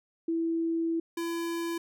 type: tone pair in turn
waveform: sine / square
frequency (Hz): 330.2 / 336.6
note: E4 / E4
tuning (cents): +3 / +36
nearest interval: unison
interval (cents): 33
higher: second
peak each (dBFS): -26 / -31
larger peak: first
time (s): 0.28-1 / 1.17-1.78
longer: first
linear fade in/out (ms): 5
effects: none